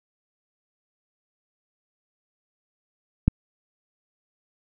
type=click; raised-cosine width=5 ms; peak=-4 dBFS; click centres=3.28 s; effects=none